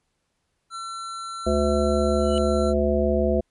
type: tone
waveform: square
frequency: 1350 Hz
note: E6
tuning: 41 cents sharp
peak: -32 dBFS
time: 0.7-2.74 s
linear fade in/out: 50 ms
type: harmonic tone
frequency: 72.7 Hz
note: D2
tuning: 17 cents flat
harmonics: 1 / 3 / 5 / 7 / 9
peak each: -25 / -25 / -25 / -25 / -25 dBFS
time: 1.46-3.41 s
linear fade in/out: 10 ms
type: tone with exponential growth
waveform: square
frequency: 2960 Hz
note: F#7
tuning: in tune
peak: -29 dBFS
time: 2.19-2.38 s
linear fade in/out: 0 ms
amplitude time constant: 41 ms
effects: pink hiss -74 dBFS RMS until 3.5 s + resampled to 24000 Hz